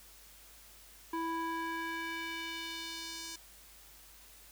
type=tone with band-pass filter sweep; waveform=square; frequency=329.6 Hz; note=E4; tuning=in tune; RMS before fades=-39 dBFS; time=1.13-3.36 s; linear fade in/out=5 ms; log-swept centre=820 to 6200 Hz; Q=1.4; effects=added 50 Hz sine -62 dBFS peak until 4.51 s + white hiss -57 dBFS RMS until 4.51 s